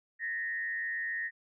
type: tone with frequency modulation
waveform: sine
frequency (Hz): 1851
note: A#6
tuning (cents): -13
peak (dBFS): -32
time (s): 0.19-1.31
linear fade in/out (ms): 50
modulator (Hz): 115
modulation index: 0.69
effects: none